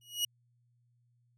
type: tone with exponential growth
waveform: sawtooth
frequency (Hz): 2902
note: F#7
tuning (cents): -34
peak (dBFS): -23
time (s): 0.01-0.25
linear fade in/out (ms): 5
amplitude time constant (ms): 52
effects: added 120 Hz sine -68 dBFS peak until 1.37 s